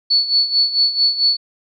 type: tone with tremolo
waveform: sine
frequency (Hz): 4435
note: C#8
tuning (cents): 0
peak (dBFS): -10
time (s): 0.1-1.37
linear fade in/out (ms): 10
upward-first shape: sine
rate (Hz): 4.5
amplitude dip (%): 75
effects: none